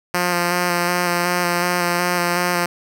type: tone with vibrato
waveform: 5% pulse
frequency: 176 Hz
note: F3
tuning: 14 cents sharp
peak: -6 dBFS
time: 0.14-2.66 s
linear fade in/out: 5 ms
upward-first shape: square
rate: 2.7 Hz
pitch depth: 15 cents each way
effects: none